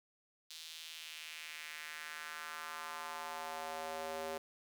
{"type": "tone with high-pass filter sweep", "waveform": "square", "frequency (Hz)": 79.8, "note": "D#2", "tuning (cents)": 44, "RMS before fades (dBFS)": -45, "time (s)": [0.5, 4.38], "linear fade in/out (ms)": 5, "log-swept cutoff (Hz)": [3900, 490], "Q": 2.1, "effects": []}